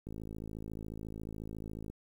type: click train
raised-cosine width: 3 ms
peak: -30 dBFS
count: 100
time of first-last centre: 0.07-1.9 s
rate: 54.1 Hz
effects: 10-bit